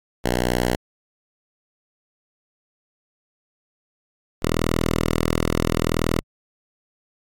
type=tone pair in turn; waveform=5% pulse; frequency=61 / 40.71 Hz; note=B1 / E1; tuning=-21 / -21 cents; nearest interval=perfect fifth; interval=700 cents; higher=first; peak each=-8 dBFS; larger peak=neither; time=0.24-0.76 / 4.42-6.21 s; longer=second; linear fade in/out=10 ms; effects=AAC 48 kbps